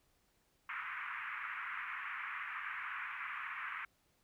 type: band-pass noise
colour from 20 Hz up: pink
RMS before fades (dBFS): -43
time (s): 0.69-3.85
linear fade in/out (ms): 2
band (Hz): 1100 to 2400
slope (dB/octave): 48
effects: pink hiss -75 dBFS RMS until 4.23 s